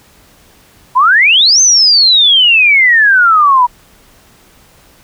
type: exponential two-way sweep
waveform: sine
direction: up then down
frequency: 954 to 6320 to 954 Hz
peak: -4 dBFS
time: 0.95-3.67 s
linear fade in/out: 20 ms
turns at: 1.61 s
effects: pink hiss -45 dBFS RMS until 5.03 s